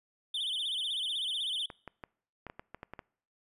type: tone with vibrato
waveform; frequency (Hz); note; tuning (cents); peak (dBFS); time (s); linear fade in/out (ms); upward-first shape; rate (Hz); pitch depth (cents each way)
triangle; 3309; G#7; -7; -30; 0.34-1.66; 5; sine; 16; 180
type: clicks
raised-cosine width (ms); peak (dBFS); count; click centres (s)
0.5; -27; 10; 1.702 / 1.877 / 2.038 / 2.467 / 2.499 / 2.595 / 2.746 / 2.831 / 2.936 / 2.992
effects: noise-tail reverb RT60 0.6 s tail -25 dB re dry + resampled to 32000 Hz